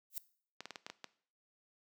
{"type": "noise with exponential growth", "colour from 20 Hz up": "violet", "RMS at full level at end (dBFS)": -36, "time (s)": [0.1, 0.18], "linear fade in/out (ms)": 1, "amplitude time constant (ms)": 16}
{"type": "clicks", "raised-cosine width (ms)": 0.2, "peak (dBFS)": -26, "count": 7, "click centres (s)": [0.606, 0.656, 0.707, 0.758, 0.865, 0.9, 1.043]}
{"effects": ["noise-tail reverb RT60 0.5 s tail -18 dB re dry", "high-pass 200 Hz 12 dB/octave"]}